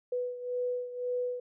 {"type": "beating tone pair", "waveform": "sine", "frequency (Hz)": [493.9, 495.8], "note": ["B4", "B4"], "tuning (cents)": [0, 7], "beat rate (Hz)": 1.9, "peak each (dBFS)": [-32, -37], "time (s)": [0.12, 1.4], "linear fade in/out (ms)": 5, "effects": []}